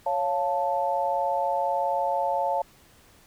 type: chord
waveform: sine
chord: Db augmented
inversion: none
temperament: equal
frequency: 554.4 / 698.5 / 880 Hz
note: Db5 / F5 / A5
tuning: 0 / 0 / 0 cents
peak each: -28 / -28 / -26 dBFS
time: 0.06-2.62 s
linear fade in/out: 5 ms
effects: pink hiss -56 dBFS RMS until 3.26 s